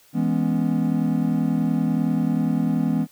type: chord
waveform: triangle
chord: C# minor seventh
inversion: first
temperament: equal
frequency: 164.81 / 207.7 / 246.9 / 277.2 Hz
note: E3 / G#3 / B3 / C#4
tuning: 0 / 0 / 0 / 0 cents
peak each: -22 / -23 / -21 / -25 dBFS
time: 0.13-3.07 s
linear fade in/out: 50 ms
effects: white hiss -55 dBFS RMS until 3.11 s

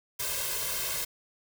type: noise with comb filter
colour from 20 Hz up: white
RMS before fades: -32 dBFS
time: 0.19-1.05 s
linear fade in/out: 10 ms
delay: 1.9 ms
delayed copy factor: +1
effects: none

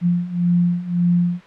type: beating tone pair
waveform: sine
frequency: 173.7 / 175.5 Hz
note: F3 / F3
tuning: -9 / +9 cents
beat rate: 1.8 Hz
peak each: -20 / -17 dBFS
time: 0.01-1.41 s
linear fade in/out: 50 ms
effects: white hiss -44 dBFS RMS until 1.46 s + low-pass 2000 Hz 12 dB/octave

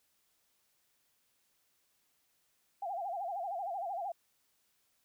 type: tone with vibrato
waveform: sine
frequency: 740 Hz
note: F#5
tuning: in tune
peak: -35 dBFS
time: 2.82-4.12 s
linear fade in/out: 5 ms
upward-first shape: sine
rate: 13 Hz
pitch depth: 170 cents each way
effects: white hiss -75 dBFS RMS until 5.04 s

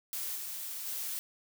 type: noise with level steps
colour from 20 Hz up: blue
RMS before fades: -37 / -40 / -37 dBFS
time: 0.13-1.19 s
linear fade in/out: 0 ms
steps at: 0.35 / 0.85 s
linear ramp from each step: 20 ms
effects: none

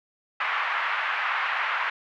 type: band-pass noise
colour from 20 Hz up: pink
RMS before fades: -27 dBFS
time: 0.4-1.9 s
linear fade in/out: 5 ms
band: 990 to 2400 Hz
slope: 24 dB/octave
effects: none

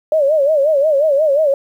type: tone with vibrato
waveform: sine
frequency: 589 Hz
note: D5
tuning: 5 cents sharp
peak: -10 dBFS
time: 0.12-1.54 s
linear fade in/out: 2 ms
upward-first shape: sine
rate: 5.6 Hz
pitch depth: 140 cents each way
effects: 8-bit

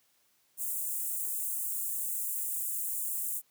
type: high-pass noise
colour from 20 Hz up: white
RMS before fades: -34 dBFS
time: 0.57-3.42 s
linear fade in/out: 50 ms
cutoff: 7500 Hz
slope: 48 dB/octave
effects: white hiss -70 dBFS RMS until 3.5 s + high-pass 80 Hz 12 dB/octave

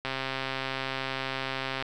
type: click train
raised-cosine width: 0.3 ms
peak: -15 dBFS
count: 237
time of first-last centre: 0.05-1.824 s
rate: 133 Hz
effects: none

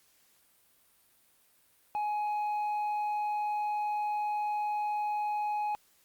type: tone with tanh clipping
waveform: sine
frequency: 838 Hz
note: G#5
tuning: 15 cents sharp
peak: -30 dBFS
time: 1.95-5.75 s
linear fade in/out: 0 ms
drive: 4 dB
effects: white hiss -66 dBFS RMS until 6.04 s + Opus 48 kbps

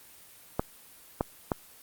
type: clicks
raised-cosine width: 1 ms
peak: -11 dBFS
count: 3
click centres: 0.595 / 1.209 / 1.518 s
effects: white hiss -53 dBFS RMS until 1.82 s + Opus 24 kbps

